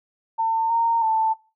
sine tone with pitch steps, 901 / 922 / 885 Hz, A5 / A#5 / A5, +41 / -19 / +10 cents, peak -18 dBFS, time 0.38-1.34 s, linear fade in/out 20 ms, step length 320 ms, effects noise-tail reverb RT60 0.3 s tail -17 dB re dry

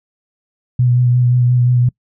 sine tone with vibrato, 123.47 Hz, B2, in tune, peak -9 dBFS, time 0.79-1.89 s, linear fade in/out 5 ms, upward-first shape sine, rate 5.7 Hz, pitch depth 21 cents each way, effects noise-tail reverb RT60 0.1 s tail -25 dB re dry

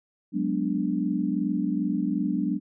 sine chord, G# half-diminished seventh, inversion third, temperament equal, 185 / 207.7 / 246.9 / 293.7 Hz, F#3 / G#3 / B3 / D4, 0 / 0 / 0 / 0 cents, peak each -29 / -29 / -30 / -28 dBFS, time 0.32-2.6 s, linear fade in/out 50 ms, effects none

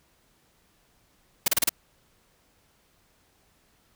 white noise bursts, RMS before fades -21 dBFS, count 5, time 1.46-1.693 s, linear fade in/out 5 ms, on 21 ms, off 32 ms, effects pink hiss -65 dBFS RMS until 3.95 s

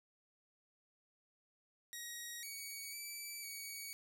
10% pulse tone with pitch steps, 1893 / 2252 / 2315 / 2254 Hz, A#6 / C#7 / D7 / C#7, +26 / +27 / -25 / +28 cents, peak -36 dBFS, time 1.93-3.93 s, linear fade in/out 0 ms, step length 500 ms, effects none

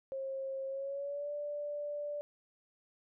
sine tone with pitch glide, 537 to 585.6 Hz, C5 to D5, +45 to -5 cents, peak -36 dBFS, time 0.12-2.21 s, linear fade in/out 0 ms, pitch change +150 cents, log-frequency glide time 0.67-1.32 s, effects none

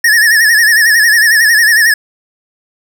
square tone with vibrato, 1787 Hz, A6, 26 cents sharp, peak -6 dBFS, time 0.04-1.94 s, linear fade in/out 5 ms, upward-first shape sine, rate 11 Hz, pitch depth 99 cents each way, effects none

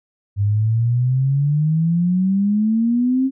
sine exponential sweep, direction up, 99.3 to 270 Hz, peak -14 dBFS, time 0.36-3.31 s, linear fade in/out 50 ms, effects none

